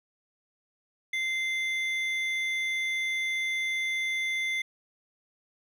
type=tone pair together; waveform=triangle; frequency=2078 / 3495 Hz; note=C7 / A7; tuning=-12 / -12 cents; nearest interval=major sixth; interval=900 cents; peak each=-26 / -35 dBFS; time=1.13-4.62 s; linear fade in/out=5 ms; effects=none